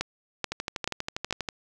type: two click trains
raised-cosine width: 0.2 ms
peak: -13 / -10 dBFS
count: 13 / 4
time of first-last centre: 0.52-1.488 / 0.01-1.309 s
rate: 12.4 / 2.31 Hz
effects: none